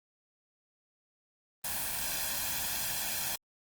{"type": "noise with comb filter", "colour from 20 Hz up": "white", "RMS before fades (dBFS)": -34, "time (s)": [1.64, 3.36], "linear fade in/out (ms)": 5, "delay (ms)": 1.2, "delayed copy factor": 0.65, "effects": ["Opus 32 kbps"]}